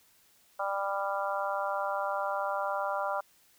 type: harmonic tone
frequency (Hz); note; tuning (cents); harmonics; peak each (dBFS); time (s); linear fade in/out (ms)
197.7; G3; +15; 3 / 4 / 5 / 6 / 7; -34 / -35 / -36 / -37 / -37; 0.59-3.21; 10
effects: white hiss -64 dBFS RMS until 3.58 s